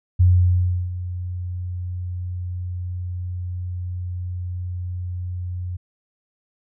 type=tone with ADSR envelope; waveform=sine; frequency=89.7 Hz; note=F2; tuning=47 cents sharp; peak=-10 dBFS; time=0.19-5.77 s; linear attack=16 ms; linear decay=690 ms; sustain=-15 dB; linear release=11 ms; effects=none